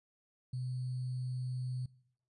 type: tone with sample-and-hold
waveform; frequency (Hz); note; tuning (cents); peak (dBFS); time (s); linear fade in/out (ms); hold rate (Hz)
sine; 126.8; B2; +46; -35; 0.53-1.86; 5; 4410
effects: noise-tail reverb RT60 0.7 s tail -22 dB re dry + resampled to 24000 Hz